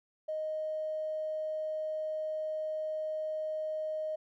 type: tone with tanh clipping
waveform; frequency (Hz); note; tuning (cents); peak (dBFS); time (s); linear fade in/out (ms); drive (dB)
triangle; 622.3; D#5; 0; -32; 0.28-4.16; 10; 2
effects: none